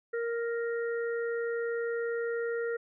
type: harmonic tone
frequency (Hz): 466.2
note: A#4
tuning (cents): 0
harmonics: 1 / 3 / 4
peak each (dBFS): -30 / -40 / -42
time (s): 0.13-2.77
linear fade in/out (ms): 10
effects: none

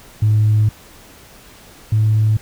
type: tone pair in turn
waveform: sine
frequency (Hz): 107.1 / 108.28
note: A2 / A2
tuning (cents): -46 / -27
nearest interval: unison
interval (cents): 19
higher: second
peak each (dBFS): -9 / -10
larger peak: first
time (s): 0.22-0.69 / 1.92-2.37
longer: first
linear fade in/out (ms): 5
effects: tanh soft clip ceiling -7 dBFS + pink hiss -43 dBFS RMS until 2.41 s

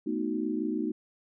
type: chord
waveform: sine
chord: B dominant seventh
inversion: third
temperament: equal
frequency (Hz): 220 / 246.9 / 311.1 / 370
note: A3 / B3 / D#4 / F#4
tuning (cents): 0 / 0 / 0 / 0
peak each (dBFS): -34 / -34 / -31 / -36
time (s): 0.06-0.92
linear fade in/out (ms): 10
effects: none

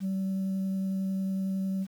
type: tone with vibrato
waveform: sine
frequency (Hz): 191.7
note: G3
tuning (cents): -38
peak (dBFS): -25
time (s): 0-1.87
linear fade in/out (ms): 50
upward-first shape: triangle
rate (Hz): 11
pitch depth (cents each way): 9
effects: tanh soft clip ceiling -26 dBFS + 9-bit

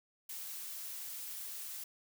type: noise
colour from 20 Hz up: blue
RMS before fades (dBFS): -44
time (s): 0.29-1.84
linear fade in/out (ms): 5
effects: none

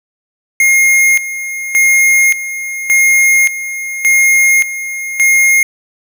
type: tone with tremolo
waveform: square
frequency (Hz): 2138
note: C7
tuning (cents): +37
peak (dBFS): -7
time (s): 0.6-5.63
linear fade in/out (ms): 2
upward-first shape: square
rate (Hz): 0.87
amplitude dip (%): 75
effects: none

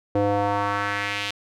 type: tone with band-pass filter sweep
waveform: square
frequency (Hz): 101.7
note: G#2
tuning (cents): -36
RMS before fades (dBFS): -24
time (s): 0.15-1.31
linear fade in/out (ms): 5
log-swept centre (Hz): 470 to 3200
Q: 1.9
effects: none

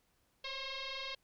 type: tone with frequency modulation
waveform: sine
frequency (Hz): 548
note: C#5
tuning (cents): -20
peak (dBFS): -39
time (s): 0.44-1.15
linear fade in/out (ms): 5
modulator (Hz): 536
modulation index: 7.7
effects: pink hiss -75 dBFS RMS until 1.23 s

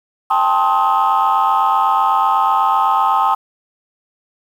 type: chord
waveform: sine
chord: A half-diminished seventh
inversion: third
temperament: just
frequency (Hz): 792 / 880 / 1056 / 1267.2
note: G5 / A5 / C6 / Eb6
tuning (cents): +18 / 0 / +16 / +31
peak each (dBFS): -16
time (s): 0.3-3.35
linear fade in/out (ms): 10
effects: tanh soft clip ceiling -6 dBFS + 7-bit

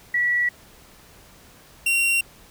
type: tone pair in turn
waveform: sine / 45% pulse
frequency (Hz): 1942 / 2748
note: B6 / F7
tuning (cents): -30 / -29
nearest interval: tritone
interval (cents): 601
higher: second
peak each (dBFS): -18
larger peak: neither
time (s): 0.14-0.49 / 1.86-2.21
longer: neither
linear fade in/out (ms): 5
effects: pink hiss -50 dBFS RMS until 2.5 s

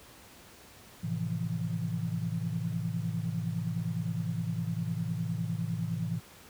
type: chord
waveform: sine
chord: F major seventh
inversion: first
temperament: equal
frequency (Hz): 110 / 130.81 / 164.81 / 174.61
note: A2 / C3 / E3 / F3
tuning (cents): 0 / 0 / 0 / 0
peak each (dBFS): -35 / -38 / -33 / -38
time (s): 1.03-6.2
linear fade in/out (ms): 10
effects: pink hiss -53 dBFS RMS until 6.49 s + high-pass 60 Hz 12 dB/octave

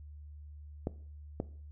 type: clicks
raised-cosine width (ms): 2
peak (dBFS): -19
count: 2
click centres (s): 0.871 / 1.401
effects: noise-tail reverb RT60 0.5 s tail -18 dB re dry + added 74 Hz sine -46 dBFS peak until 1.71 s

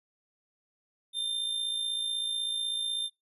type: tone with amplitude modulation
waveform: square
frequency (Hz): 3600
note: A7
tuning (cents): +39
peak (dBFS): -28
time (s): 1.13-3.1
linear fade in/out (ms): 50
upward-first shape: sine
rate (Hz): 56.1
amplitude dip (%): 50
effects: noise-tail reverb RT60 0.2 s tail -24 dB re dry + resampled to 32000 Hz

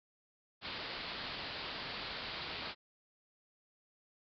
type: low-pass noise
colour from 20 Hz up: white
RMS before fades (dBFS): -43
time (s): 0.61-2.75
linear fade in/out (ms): 50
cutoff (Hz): 4800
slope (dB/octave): 96
effects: none

